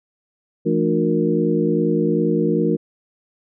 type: tone cluster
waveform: sine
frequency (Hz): 167.4 / 217.3 / 297.3 / 359.8 / 465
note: E3 / A3 / D4 / F#4 / A#4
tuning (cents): +27 / -21 / +21 / -48 / -4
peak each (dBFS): -22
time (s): 0.65-2.77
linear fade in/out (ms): 20
effects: none

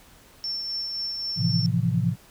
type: tone with tremolo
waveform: sine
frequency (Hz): 5410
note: E8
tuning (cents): +44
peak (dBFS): -26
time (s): 0.44-1.66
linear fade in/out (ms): 0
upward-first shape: triangle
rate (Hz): 3.8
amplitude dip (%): 35
type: chord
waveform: sine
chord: F major seventh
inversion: first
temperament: equal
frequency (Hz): 110 / 130.81 / 164.81 / 174.61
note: A2 / C3 / E3 / F3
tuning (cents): 0 / 0 / 0 / 0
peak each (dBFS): -26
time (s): 1.36-2.16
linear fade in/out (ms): 50
effects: pink hiss -53 dBFS RMS until 2.3 s

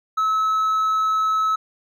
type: tone with hard clipping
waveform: sine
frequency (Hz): 1295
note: E6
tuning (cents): -31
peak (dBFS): -18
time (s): 0.17-1.56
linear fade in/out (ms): 10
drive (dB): 2
effects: none

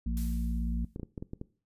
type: harmonic tone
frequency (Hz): 57.4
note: A#1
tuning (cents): -26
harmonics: 1 / 3 / 4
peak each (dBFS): -30 / -38 / -36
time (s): 0.06-0.85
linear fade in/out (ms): 5
type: noise with exponential decay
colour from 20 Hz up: blue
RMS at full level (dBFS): -43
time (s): 0.17-0.96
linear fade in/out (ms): 0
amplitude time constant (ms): 170
type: clicks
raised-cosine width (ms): 3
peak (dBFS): -25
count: 7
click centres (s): 0.961 / 0.997 / 1.032 / 1.178 / 1.225 / 1.334 / 1.414
effects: noise-tail reverb RT60 0.4 s tail -20 dB re dry + resampled to 32000 Hz

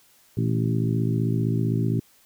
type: harmonic tone with a mistuned harmonic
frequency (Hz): 55.5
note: A1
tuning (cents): +16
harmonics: 2 / 3 / 4 / 5 / 6 / 7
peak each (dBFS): -23 / -27 / -29 / -31 / -33 / -34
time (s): 0.37-2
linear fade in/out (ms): 5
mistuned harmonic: 2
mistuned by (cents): +110
effects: white hiss -58 dBFS RMS until 2.25 s

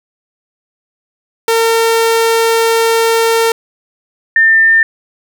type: tone pair in turn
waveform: sawtooth / sine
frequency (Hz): 455.4 / 1799.1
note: A#4 / A6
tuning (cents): -40 / +38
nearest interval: 2 octaves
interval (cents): 2378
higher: second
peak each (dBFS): -5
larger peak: neither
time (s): 1.48-3.52 / 4.36-4.83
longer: first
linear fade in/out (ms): 2
effects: none

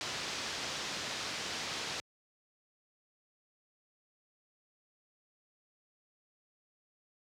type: low-pass noise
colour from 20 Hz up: white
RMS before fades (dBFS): -39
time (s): 0.01-2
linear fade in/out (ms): 0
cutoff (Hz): 5800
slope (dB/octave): 24
effects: high-pass 80 Hz 12 dB/octave

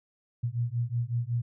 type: beating tone pair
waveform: sine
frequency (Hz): 116.54 / 121.94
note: A#2 / B2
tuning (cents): 0 / -22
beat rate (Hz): 5.4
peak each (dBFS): -30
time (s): 0.43-1.42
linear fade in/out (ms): 10
effects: none

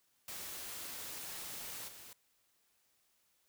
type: noise with level steps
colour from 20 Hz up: white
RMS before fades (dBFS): -45 / -53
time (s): 0.28-2.13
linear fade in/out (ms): 2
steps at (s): 1.87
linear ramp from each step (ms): 20
effects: white hiss -75 dBFS RMS until 3.48 s

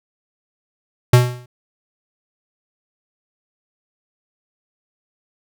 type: tone with exponential decay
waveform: square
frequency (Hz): 123.47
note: B2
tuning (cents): 0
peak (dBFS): -5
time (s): 1.13-1.46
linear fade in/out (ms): 5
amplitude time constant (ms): 71
effects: none

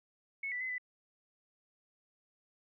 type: tone with pitch steps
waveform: sine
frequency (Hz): 2199 / 1975 / 2040 / 1995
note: C#7 / B6 / C7 / B6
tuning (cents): -14 / 0 / -44 / +17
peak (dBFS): -35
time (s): 0.43-0.782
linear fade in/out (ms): 5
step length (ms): 88
effects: none

